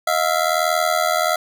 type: ring-modulated tone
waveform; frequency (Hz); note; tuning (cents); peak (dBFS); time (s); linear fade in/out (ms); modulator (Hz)
25% pulse; 670; E5; +28; -10; 0.07-1.36; 5; 40.6
effects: none